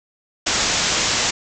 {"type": "low-pass noise", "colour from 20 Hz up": "white", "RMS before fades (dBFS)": -20, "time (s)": [0.46, 1.31], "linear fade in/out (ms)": 10, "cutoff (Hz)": 7500, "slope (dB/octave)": 96, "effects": []}